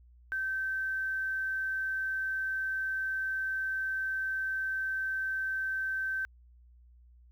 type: tone with quantisation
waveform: sine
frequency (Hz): 1548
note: G6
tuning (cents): -22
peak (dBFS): -30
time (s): 0.32-6.25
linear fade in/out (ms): 0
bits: 10
effects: added 60 Hz sine -55 dBFS peak until 7.31 s